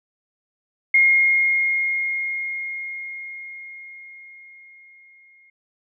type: tone with exponential decay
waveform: sine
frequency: 2141 Hz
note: C7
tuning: 39 cents sharp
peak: -11 dBFS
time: 0.94-5.5 s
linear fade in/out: 5 ms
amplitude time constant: 990 ms
effects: none